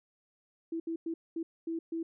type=tone bursts at uneven times; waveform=sine; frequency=329.6 Hz; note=E4; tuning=in tune; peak=-32 dBFS; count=6; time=0.72-0.8 / 0.87-0.96 / 1.06-1.14 / 1.36-1.43 / 1.67-1.79 / 1.92-2.03 s; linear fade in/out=5 ms; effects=none